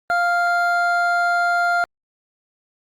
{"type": "tone pair together", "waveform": "triangle", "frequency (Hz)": [698.5, 1396.9], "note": ["F5", "F6"], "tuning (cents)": [0, 0], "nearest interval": "octave", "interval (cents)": 1200, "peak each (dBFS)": -17, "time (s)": [0.1, 1.84], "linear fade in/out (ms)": 0, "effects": ["Opus 32 kbps"]}